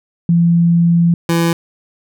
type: tone pair in turn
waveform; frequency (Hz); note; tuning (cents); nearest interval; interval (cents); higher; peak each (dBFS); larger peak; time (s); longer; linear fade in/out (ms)
sine / 25% pulse; 170 / 167.85; F3 / E3; -46 / +32; unison; 22; first; -8; neither; 0.29-1.14 / 1.29-1.53; first; 2
effects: none